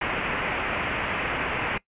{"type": "low-pass noise", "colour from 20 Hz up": "white", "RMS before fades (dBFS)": -28, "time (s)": [0.01, 1.78], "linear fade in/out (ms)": 5, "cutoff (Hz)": 2700, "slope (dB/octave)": 48, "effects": ["noise-tail reverb RT60 0.1 s tail -21 dB re dry", "resampled to 8000 Hz"]}